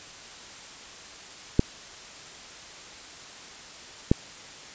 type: clicks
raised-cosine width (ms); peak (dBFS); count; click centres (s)
3; -4; 2; 1.594 / 4.115
effects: white hiss -44 dBFS RMS until 4.74 s + resampled to 16000 Hz